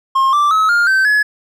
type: tone with pitch steps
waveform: triangle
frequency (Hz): 1069 / 1172.5 / 1286 / 1410.6 / 1547.1 / 1696.9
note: C6 / D6 / E6 / F6 / G6 / G#6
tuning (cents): +37 / -3 / -43 / +17 / -23 / +37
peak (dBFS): -8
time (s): 0.15-1.23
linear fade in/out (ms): 10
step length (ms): 180
effects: none